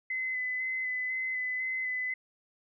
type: tone with vibrato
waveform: sine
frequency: 2027 Hz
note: B6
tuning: 45 cents sharp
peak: -30 dBFS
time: 0.1-2.14 s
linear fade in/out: 5 ms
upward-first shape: square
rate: 2 Hz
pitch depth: 14 cents each way
effects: none